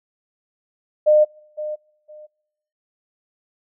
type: tone with echo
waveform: sine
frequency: 607 Hz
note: D#5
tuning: 43 cents flat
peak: -10 dBFS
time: 1.06-1.25 s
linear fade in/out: 20 ms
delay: 510 ms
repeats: 2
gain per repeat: -14 dB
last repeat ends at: 2.27 s
effects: noise-tail reverb RT60 0.9 s tail -26 dB re dry

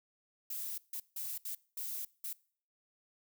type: noise bursts at uneven times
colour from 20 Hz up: violet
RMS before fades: -40 dBFS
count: 6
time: 0.5-0.78 / 0.93-1 / 1.16-1.38 / 1.45-1.55 / 1.77-2.05 / 2.24-2.33 s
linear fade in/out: 5 ms
effects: noise-tail reverb RT60 0.5 s tail -23 dB re dry

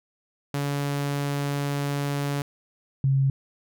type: tone pair in turn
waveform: sawtooth / sine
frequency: 142.4 / 135.57 Hz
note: C#3 / C#3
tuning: +47 / -38 cents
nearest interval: minor second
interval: 85 cents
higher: first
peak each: -21 / -18 dBFS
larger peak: second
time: 0.54-2.42 / 3.04-3.3 s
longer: first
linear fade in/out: 2 ms
effects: none

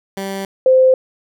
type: tone pair in turn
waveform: 15% pulse / sine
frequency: 194.8 / 518.6 Hz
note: G3 / C5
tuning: -11 / -15 cents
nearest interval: octave + perfect fourth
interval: 1696 cents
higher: second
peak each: -16 / -7 dBFS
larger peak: second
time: 0.17-0.45 / 0.66-0.94 s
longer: neither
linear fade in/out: 2 ms
effects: none

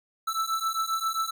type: beating tone pair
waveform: square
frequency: 1318.5 / 1326 Hz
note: E6 / E6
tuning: 0 / +10 cents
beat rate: 7.5 Hz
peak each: -30 dBFS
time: 0.27-1.31 s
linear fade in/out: 10 ms
effects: none

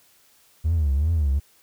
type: tone with vibrato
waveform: triangle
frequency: 75.5 Hz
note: D2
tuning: 48 cents sharp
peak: -15 dBFS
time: 0.64-1.4 s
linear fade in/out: 20 ms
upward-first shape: triangle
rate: 2.6 Hz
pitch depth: 220 cents each way
effects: tanh soft clip ceiling -14 dBFS + white hiss -58 dBFS RMS until 1.62 s

